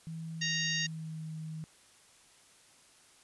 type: tone with pitch glide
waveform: sine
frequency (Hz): 162.5 to 158.06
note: E3 to D#3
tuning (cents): -24 to +28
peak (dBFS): -38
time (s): 0.07-1.64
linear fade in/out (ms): 0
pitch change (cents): -48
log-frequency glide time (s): 0.6-1.22
type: harmonic tone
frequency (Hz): 932.3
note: A#5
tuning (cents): 0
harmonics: 2 / 3 / 4 / 5 / 6 / 7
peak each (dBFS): -35 / -37 / -38 / -39 / -40 / -40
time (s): 0.41-0.87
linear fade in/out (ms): 10
effects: white hiss -61 dBFS RMS until 3.23 s + resampled to 24000 Hz